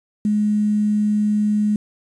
sine tone with quantisation, 210 Hz, G#3, 19 cents sharp, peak -15 dBFS, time 0.25-1.76 s, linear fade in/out 2 ms, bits 7, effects resampled to 22050 Hz

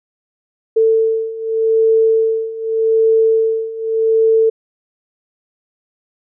sine beating tone pair, 445.7 / 446.54 Hz, A4 / A4, +22 / +26 cents, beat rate 0.84 Hz, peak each -16 / -13 dBFS, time 0.76-4.5 s, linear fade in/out 10 ms, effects none

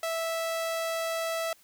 sawtooth tone, 657 Hz, E5, 6 cents flat, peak -25 dBFS, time 0.03-1.53 s, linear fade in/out 2 ms, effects white hiss -60 dBFS RMS until 1.63 s

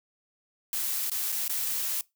blue noise with dropouts, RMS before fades -30 dBFS, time 0.73-2.01 s, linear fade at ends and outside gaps 1 ms, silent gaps 1.098-1.116 / 1.32-1.324 / 1.48-1.495 s, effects noise-tail reverb RT60 0.2 s tail -22 dB re dry

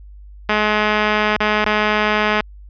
5% pulse tone with dropouts, 212 Hz, G#3, 36 cents sharp, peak -3 dBFS, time 0.49-2.41 s, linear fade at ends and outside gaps 2 ms, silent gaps 1.367-1.404 / 1.644-1.662 s, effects added 50 Hz sine -36 dBFS peak until 2.69 s + resampled to 11025 Hz

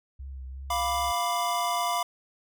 sine tone with vibrato, 66.2 Hz, C2, 21 cents sharp, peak -36 dBFS, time 0.19-1.12 s, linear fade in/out 10 ms, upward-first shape triangle, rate 2.8 Hz, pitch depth 49 cents each way
square chord, B diminished, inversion second, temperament equal, 698.5 / 987.8 / 1174.7 Hz, F5 / B5 / D6, 0 / 0 / 0 cents, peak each -30 / -30 / -32 dBFS, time 0.7-2.03 s, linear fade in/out 5 ms
effects none

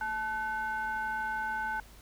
triangle ring-modulated tone, 320 Hz, D#4, 49 cents sharp, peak -26 dBFS, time 0.01-1.8 s, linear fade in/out 2 ms, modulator 1190 Hz, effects added 50 Hz sine -52 dBFS peak until 2.01 s + pink hiss -56 dBFS RMS until 2.01 s

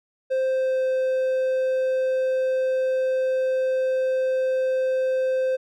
triangle tone with pitch glide, 523.3 to 519.7 Hz, C5 to C5, 0 to -12 cents, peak -18 dBFS, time 0.3-5.57 s, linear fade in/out 20 ms, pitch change -12 cents, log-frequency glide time 0.47-0.85 s, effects none

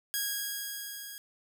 5% pulse tone with level ramp, 1643 Hz, G#6, 19 cents flat, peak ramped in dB -18 to -31 dBFS, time 0.14-1.18 s, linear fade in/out 0 ms, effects none

